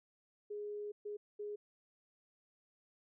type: tone bursts at uneven times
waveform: sine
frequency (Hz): 415.3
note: G#4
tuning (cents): 0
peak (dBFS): -40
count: 3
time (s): 0.5-0.92 / 1.05-1.17 / 1.39-1.56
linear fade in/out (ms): 10
effects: none